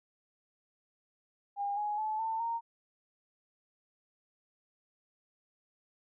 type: tone with pitch steps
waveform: sine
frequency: 807 / 835 / 863.9 / 893.9 / 924.9 Hz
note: G#5 / G#5 / A5 / A5 / A#5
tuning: -50 / +9 / -32 / +27 / -14 cents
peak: -31 dBFS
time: 1.56-2.61 s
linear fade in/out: 50 ms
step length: 210 ms
effects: none